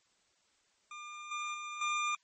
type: tone with level steps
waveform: 25% pulse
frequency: 1201 Hz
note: D6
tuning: 38 cents sharp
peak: -40 / -32 / -36 / -27 dBFS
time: 0.91-2.15 s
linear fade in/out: 2 ms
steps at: 1.31 / 1.54 / 1.81 s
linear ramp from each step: 5 ms
effects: white hiss -72 dBFS RMS until 2.23 s + MP3 32 kbps